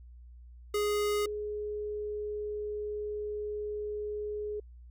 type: tone pair in turn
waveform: square / sine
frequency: 415.3 / 419.2 Hz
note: G#4 / G#4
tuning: 0 / +16 cents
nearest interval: unison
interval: 16 cents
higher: second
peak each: -28 / -33 dBFS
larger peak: first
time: 0.74-1.26 / 1.26-4.6 s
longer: second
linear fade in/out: 5 ms
effects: added 60 Hz sine -48 dBFS peak until 4.9 s